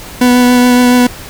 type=tone with vibrato; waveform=40% pulse; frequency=247.1 Hz; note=B3; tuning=1 cent sharp; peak=-4 dBFS; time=0.21-1.07 s; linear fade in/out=5 ms; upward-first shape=triangle; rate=7.1 Hz; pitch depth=14 cents each way; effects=pink hiss -29 dBFS RMS until 1.29 s

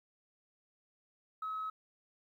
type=tone; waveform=sine; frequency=1283 Hz; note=E6; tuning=47 cents flat; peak=-35 dBFS; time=1.42-1.7 s; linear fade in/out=5 ms; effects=tanh soft clip ceiling -32 dBFS + 12-bit

